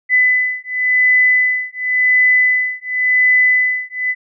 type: beating tone pair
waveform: sine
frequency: 2004 / 2004.92 Hz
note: B6 / B6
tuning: +25 / +26 cents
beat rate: 0.92 Hz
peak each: -14 dBFS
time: 0.09-4.15 s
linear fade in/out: 50 ms
effects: none